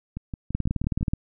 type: two click trains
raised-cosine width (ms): 5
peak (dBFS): -19 / -12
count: 6 / 12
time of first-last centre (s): 0.17-1.01 / 0.55-1.135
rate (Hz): 5.95 / 18.8
effects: none